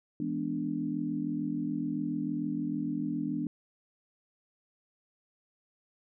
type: chord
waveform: sine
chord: E dominant seventh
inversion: none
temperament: equal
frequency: 164.81 / 207.7 / 246.9 / 293.7 Hz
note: E3 / G#3 / B3 / D4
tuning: 0 / 0 / 0 / 0 cents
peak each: -38 / -38 / -35 / -33 dBFS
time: 0.2-3.47 s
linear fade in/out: 2 ms
effects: none